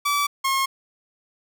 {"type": "tone pair in turn", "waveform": "sawtooth", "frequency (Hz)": [1153, 1077.9], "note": ["D6", "C#6"], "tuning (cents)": [-32, -49], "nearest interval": "minor second", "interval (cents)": 117, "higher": "first", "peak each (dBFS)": -16, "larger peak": "neither", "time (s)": [[0.05, 0.27], [0.44, 0.66]], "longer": "neither", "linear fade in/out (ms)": 10, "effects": []}